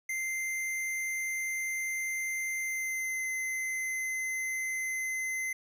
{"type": "tone with pitch glide", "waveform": "square", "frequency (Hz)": [2085, 2057], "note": ["C7", "C7"], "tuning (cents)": [-7, -30], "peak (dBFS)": -32, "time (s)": [0.09, 5.53], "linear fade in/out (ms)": 5, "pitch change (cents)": -23, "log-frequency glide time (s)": [2.62, 3.3], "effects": []}